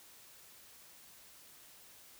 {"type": "silence", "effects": ["white hiss -58 dBFS RMS until 2.19 s"]}